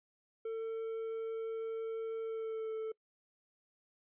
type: tone with pitch glide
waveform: triangle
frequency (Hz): 449 to 440.8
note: A4 to A4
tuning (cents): +35 to +3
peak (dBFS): -34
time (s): 0.45-2.92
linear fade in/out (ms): 5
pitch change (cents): -32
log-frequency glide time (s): 2.22-2.73
effects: noise-tail reverb RT60 0.1 s tail -25 dB re dry + resampled to 8000 Hz